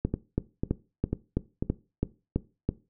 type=two click trains; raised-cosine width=3 ms; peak=-12 / -14 dBFS; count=9 / 4; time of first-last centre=0.05-2.69 / 0.14-1.625 s; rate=3.03 / 2.02 Hz; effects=noise-tail reverb RT60 0.3 s tail -18 dB re dry